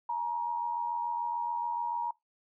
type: tone pair together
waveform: sine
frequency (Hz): 859.1 / 946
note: A5 / A#5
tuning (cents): -42 / +25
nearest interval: major second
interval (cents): 167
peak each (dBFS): -39 / -30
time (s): 0.09-2.11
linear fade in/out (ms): 5
effects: noise-tail reverb RT60 0.2 s tail -25 dB re dry